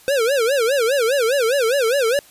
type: tone with vibrato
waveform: square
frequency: 504 Hz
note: B4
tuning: 35 cents sharp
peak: -16 dBFS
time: 0.08-2.19 s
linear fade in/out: 0 ms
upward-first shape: sine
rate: 4.9 Hz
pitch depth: 230 cents each way
effects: white hiss -48 dBFS RMS until 2.3 s + resampled to 32000 Hz